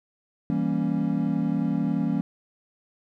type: chord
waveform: triangle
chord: E diminished seventh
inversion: none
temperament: equal with one note detuned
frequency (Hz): 164.81 / 196 / 234.2 / 277.2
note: E3 / G3 / Bb3 / Db4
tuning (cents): 0 / 0 / +8 / 0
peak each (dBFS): -26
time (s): 0.5-2.21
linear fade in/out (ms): 0
effects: none